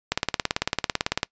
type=click train; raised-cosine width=0.2 ms; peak=-4 dBFS; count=21; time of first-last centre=0.12-1.231 s; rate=18 Hz; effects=noise-tail reverb RT60 0.1 s tail -24 dB re dry + resampled to 16000 Hz